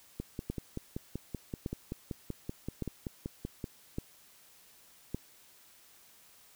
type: two click trains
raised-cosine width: 3 ms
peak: -21 / -23 dBFS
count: 5 / 19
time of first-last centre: 0.5-5.146 / 0.2-3.642 s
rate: 0.861 / 5.23 Hz
effects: white hiss -60 dBFS RMS until 6.55 s